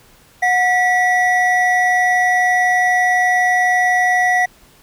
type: tone pair together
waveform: triangle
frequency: 729.7 / 1948 Hz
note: F#5 / B6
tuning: -24 / -24 cents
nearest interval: octave + perfect fourth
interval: 1700 cents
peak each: -13 dBFS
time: 0.42-4.46 s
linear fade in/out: 10 ms
effects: pink hiss -49 dBFS RMS until 4.82 s